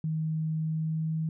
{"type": "tone with pitch glide", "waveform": "sine", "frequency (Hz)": [157.9, 159.27], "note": ["D#3", "D#3"], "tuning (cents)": [26, 41], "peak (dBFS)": -27, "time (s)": [0.04, 1.29], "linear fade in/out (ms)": 2, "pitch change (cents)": 15, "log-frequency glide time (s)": [0.55, 1.16], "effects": []}